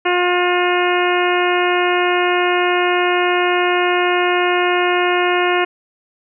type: harmonic tone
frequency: 356.6 Hz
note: F4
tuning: 36 cents sharp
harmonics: 1 / 2 / 3 / 4 / 5 / 6 / 7 / 8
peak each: -17 / -20 / -22 / -23 / -24 / -25 / -25 / -26 dBFS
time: 0.05-5.65 s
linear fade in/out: 10 ms
effects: none